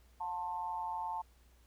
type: tone with amplitude modulation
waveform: sine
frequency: 889 Hz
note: A5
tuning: 18 cents sharp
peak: -32 dBFS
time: 0.2-1.22 s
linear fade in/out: 10 ms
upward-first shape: sine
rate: 172 Hz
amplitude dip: 80%
effects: added 60 Hz sine -62 dBFS peak until 1.66 s + pink hiss -70 dBFS RMS until 1.66 s